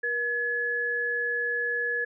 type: tone pair together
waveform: sine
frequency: 477.3 / 1700.9 Hz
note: A#4 / G#6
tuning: +41 / +41 cents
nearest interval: octave + minor seventh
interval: 2200 cents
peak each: -33 / -26 dBFS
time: 0.03-2.05 s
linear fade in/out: 10 ms
effects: none